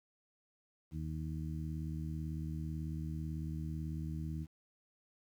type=harmonic tone; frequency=78.1 Hz; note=D#2; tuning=7 cents sharp; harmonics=1 / 2 / 3 / 4; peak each=-41 / -40 / -48 / -48 dBFS; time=0.91-4.47 s; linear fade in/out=50 ms; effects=11-bit